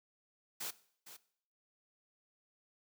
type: noise with echo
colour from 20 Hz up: white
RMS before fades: -41 dBFS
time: 0.6-0.71 s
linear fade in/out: 10 ms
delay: 460 ms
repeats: 1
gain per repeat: -12 dB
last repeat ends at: 1.17 s
effects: noise-tail reverb RT60 0.6 s tail -18 dB re dry + high-pass 150 Hz 12 dB/octave